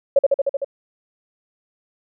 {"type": "tone with echo", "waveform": "sine", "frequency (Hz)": 554.4, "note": "C#5", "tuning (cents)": 0, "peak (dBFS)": -8, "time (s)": [0.16, 0.19], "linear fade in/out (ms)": 5, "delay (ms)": 76, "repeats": 6, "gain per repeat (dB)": -2, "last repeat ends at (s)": 0.646, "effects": []}